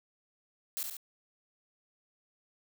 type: noise with echo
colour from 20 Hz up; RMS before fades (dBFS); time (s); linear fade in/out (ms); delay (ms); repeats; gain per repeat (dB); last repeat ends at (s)
blue; -35; 0.77-0.83; 0; 69; 2; -4; 0.968
effects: none